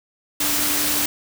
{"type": "tone in noise", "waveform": "sine", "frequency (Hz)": 293.7, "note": "D4", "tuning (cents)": 0, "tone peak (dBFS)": -30, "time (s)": [0.4, 1.06], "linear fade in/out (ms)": 5, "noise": "white", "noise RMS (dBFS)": -21, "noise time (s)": [0.4, 1.06], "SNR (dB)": -12, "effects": []}